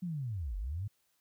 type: linear two-way sweep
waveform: sine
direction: down then up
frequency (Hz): 186.2 to 43.65 to 108.7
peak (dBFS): -34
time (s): 0.02-0.88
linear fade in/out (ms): 10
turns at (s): 0.57
effects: white hiss -75 dBFS RMS until 1.2 s